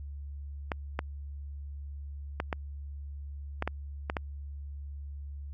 clicks, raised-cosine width 0.5 ms, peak -15 dBFS, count 8, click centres 0.718 / 0.991 / 2.401 / 2.528 / 3.624 / 3.676 / 4.099 / 4.168 s, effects added 71 Hz sine -38 dBFS peak until 5.53 s

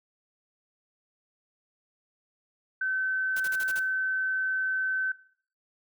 sine tone, 1531 Hz, G6, 41 cents flat, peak -26 dBFS, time 2.81-5.12 s, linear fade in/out 5 ms
white noise bursts, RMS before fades -39 dBFS, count 6, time 3.36-3.795 s, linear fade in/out 5 ms, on 40 ms, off 39 ms
effects noise-tail reverb RT60 0.5 s tail -17 dB re dry

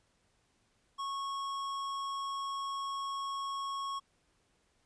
sine tone with tanh clipping, 1100 Hz, C#6, 14 cents flat, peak -37 dBFS, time 0.98-4 s, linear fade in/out 20 ms, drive 15 dB, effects pink hiss -73 dBFS RMS until 4.85 s + resampled to 22050 Hz

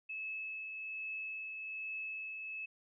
sine tone with tremolo, 2598 Hz, E7, 26 cents flat, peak -38 dBFS, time 0.09-2.66 s, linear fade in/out 10 ms, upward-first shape triangle, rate 1.2 Hz, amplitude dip 35%, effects none

